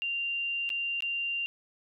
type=tone with dropouts; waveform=sine; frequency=2780 Hz; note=F7; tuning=9 cents flat; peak=-29 dBFS; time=0.02-1.46 s; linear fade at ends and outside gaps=0 ms; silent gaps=0.692-0.702 / 1.006-1.023 s; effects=none